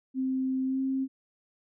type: tone with pitch glide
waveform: sine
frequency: 261.7 to 266 Hz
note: C4 to C4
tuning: 0 to +29 cents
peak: -26 dBFS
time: 0.14-1.08 s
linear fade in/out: 50 ms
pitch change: +29 cents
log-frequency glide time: 0.65-0.8 s
effects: none